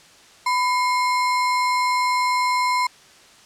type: tone with sample-and-hold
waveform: sine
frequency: 1000 Hz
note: B5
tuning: 21 cents sharp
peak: -17 dBFS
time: 0.46-2.87 s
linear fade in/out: 5 ms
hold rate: 3150 Hz
effects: white hiss -49 dBFS RMS until 3.45 s + low-pass 7000 Hz 12 dB/octave